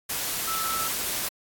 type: tone in noise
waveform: sine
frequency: 1316 Hz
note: E6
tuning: 3 cents flat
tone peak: -29 dBFS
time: 0.47-0.88 s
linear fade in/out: 10 ms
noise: white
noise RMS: -29 dBFS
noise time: 0.09-1.29 s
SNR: -3 dB
effects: AAC 64 kbps